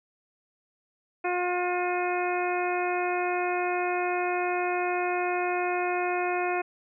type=harmonic tone; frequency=357.4 Hz; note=F4; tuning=40 cents sharp; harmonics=1 / 2 / 3 / 4 / 5 / 6 / 7; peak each=-29 / -29 / -36 / -36 / -39 / -39 / -35 dBFS; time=1.24-6.62 s; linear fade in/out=10 ms; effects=none